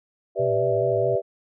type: chord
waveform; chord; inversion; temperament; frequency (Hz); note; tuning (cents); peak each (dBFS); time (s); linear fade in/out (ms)
sine; E minor seventh; first; equal; 392 / 493.9 / 587.3 / 659.3; G4 / B4 / D5 / E5; 0 / 0 / 0 / 0; -25; 0.35-1.22; 50
type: tone with vibrato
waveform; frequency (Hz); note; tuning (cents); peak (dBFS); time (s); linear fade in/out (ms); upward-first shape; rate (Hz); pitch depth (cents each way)
sine; 120; B2; -49; -29; 0.39-1.16; 10; sine; 4.7; 120
effects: none